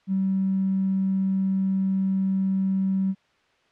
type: tone with tanh clipping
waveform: triangle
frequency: 191.7 Hz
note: G3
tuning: 38 cents flat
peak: -20 dBFS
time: 0.07-3.15 s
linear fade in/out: 50 ms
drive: 2 dB
effects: white hiss -63 dBFS RMS until 3.71 s + low-pass 3000 Hz 12 dB/octave

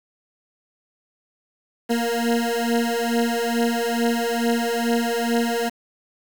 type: beating tone pair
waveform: 20% pulse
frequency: 232.9 / 235.2 Hz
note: A#3 / A#3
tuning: -1 / +16 cents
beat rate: 2.3 Hz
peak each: -18 dBFS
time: 1.89-5.7 s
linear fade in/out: 20 ms
effects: 7-bit

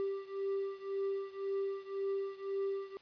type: beating tone pair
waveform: triangle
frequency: 391.9 / 393.8 Hz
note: G4 / G4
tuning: 0 / +8 cents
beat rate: 1.9 Hz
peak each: -35 / -37 dBFS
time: 0-2.97 s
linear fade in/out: 0 ms
effects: white hiss -62 dBFS RMS until 3.01 s + resampled to 11025 Hz

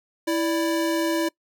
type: tone pair together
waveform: square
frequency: 329.6 / 586.1 Hz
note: E4 / D5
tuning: 0 / -4 cents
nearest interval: minor seventh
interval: 996 cents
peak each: -23 / -28 dBFS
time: 0.27-1.29 s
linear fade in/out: 10 ms
effects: noise-tail reverb RT60 0.1 s tail -23 dB re dry

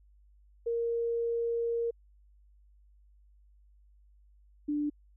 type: tone pair in turn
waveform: sine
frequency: 466.2 / 294.8 Hz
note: A#4 / D4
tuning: 0 / +7 cents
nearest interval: minor sixth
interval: 793 cents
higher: first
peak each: -28 dBFS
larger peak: neither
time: 0.66-1.91 / 4.68-4.9 s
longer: first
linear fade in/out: 10 ms
effects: added 50 Hz sine -58 dBFS peak until 5.16 s

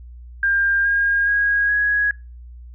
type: tone with pitch steps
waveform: sine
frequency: 1600 / 1621.4 / 1643.1 / 1665.1 Hz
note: G6 / G#6 / G#6 / G#6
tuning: +35 / -42 / -19 / +4 cents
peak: -15 dBFS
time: 0.43-2.11 s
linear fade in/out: 2 ms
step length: 420 ms
effects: noise-tail reverb RT60 0.3 s tail -24 dB re dry + added 60 Hz sine -36 dBFS peak until 2.74 s

